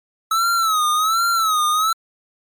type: tone with vibrato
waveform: square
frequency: 1296 Hz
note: E6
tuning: 30 cents flat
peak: -16 dBFS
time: 0.31-1.93 s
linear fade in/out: 5 ms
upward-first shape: sine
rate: 1.3 Hz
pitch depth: 110 cents each way
effects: MP3 96 kbps